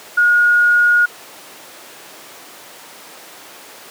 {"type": "tone", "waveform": "sine", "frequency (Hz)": 1439, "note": "F#6", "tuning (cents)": -49, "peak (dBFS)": -9, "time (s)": [0.17, 1.06], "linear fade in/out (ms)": 10, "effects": ["pink hiss -37 dBFS RMS until 3.9 s", "high-pass 400 Hz 12 dB/octave"]}